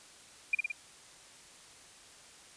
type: tone with echo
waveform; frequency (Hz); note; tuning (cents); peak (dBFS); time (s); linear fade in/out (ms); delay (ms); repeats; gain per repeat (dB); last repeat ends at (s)
sine; 2412; D7; +46; -23; 0.53-0.55; 5; 56; 3; -3; 0.718
effects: white hiss -55 dBFS RMS until 2.56 s + resampled to 22050 Hz